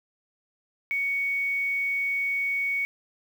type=tone with quantisation; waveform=sine; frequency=2230 Hz; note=C#7; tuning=10 cents sharp; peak=-24 dBFS; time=0.91-2.85 s; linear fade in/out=0 ms; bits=8; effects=none